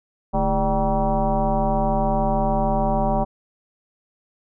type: tone with frequency modulation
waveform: sine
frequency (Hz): 404.7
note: G#4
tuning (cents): -45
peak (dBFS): -17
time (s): 0.33-3.25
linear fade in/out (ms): 20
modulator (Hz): 184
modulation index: 2.8
effects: none